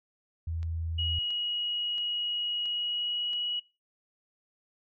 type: tone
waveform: sine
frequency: 82.2 Hz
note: E2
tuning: 4 cents flat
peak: -30 dBFS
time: 0.47-1.19 s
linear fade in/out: 5 ms
type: click train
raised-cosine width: 0.2 ms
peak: -33 dBFS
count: 5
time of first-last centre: 0.63-3.333 s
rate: 1.48 Hz
type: tone with pitch glide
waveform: sine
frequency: 2900 to 2918 Hz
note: F#7 to F#7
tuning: -35 to -25 cents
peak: -29 dBFS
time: 0.98-3.6 s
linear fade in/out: 10 ms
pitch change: +10 cents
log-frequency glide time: 2.68-3.47 s
effects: noise-tail reverb RT60 0.3 s tail -25 dB re dry